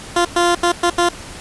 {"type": "tone bursts at uneven times", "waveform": "15% pulse", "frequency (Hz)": 347.7, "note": "F4", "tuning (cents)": -8, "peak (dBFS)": -6, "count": 5, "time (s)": [[0.16, 0.25], [0.36, 0.55], [0.63, 0.72], [0.83, 0.9], [0.98, 1.09]], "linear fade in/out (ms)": 5, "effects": ["pink hiss -34 dBFS RMS until 1.4 s", "resampled to 24000 Hz"]}